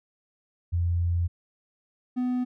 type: tone pair in turn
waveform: sine / triangle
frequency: 86.3 / 249.9 Hz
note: F2 / B3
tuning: -20 / +21 cents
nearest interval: octave + tritone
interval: 1841 cents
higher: second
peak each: -22 dBFS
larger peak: neither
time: 0.72-1.28 / 2.16-2.45 s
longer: first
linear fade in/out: 20 ms
effects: none